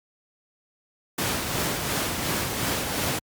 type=noise with tremolo; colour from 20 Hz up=pink; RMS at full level=-25 dBFS; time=1.18-3.19 s; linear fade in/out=5 ms; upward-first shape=sine; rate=2.8 Hz; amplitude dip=35%; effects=high-pass 80 Hz 12 dB/octave + Opus 48 kbps